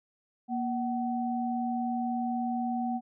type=tone pair together; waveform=sine; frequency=237.5 / 754 Hz; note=A#3 / F#5; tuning=+33 / +32 cents; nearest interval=octave + minor sixth; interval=1999 cents; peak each=-30 / -32 dBFS; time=0.48-3.01 s; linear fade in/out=50 ms; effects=none